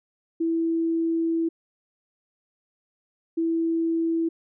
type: tone pair in turn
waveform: sine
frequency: 329.6 / 329.6 Hz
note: E4 / E4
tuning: 0 / 0 cents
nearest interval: unison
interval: 0 cents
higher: neither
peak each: -21 dBFS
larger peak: neither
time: 0.4-1.49 / 3.37-4.29 s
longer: first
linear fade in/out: 10 ms
effects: none